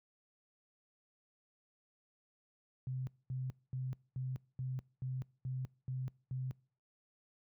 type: tone bursts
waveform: sine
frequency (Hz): 129.4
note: C3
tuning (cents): -19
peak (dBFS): -36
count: 9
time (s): 2.87-6.51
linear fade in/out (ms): 0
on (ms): 200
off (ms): 230
effects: noise-tail reverb RT60 0.5 s tail -25 dB re dry + high-pass 60 Hz 12 dB/octave